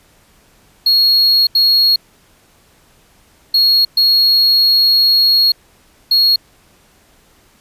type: tone bursts at uneven times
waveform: triangle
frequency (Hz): 4306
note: C8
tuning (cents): +49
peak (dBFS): -7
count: 5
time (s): 0.86-1.47 / 1.55-1.96 / 3.54-3.85 / 3.97-5.52 / 6.11-6.36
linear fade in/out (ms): 5
effects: pink hiss -51 dBFS RMS until 7.6 s + resampled to 32000 Hz